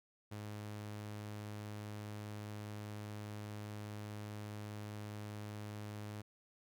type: tone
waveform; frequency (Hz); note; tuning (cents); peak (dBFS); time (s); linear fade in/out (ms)
sawtooth; 104.9; G#2; +18; -40; 0.31-6.22; 10
effects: none